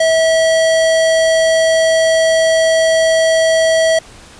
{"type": "tone", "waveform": "square", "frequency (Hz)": 648, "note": "E5", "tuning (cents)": -30, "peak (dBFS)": -10, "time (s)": [0, 3.99], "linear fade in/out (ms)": 5, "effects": ["pink hiss -39 dBFS RMS until 4.39 s", "resampled to 22050 Hz"]}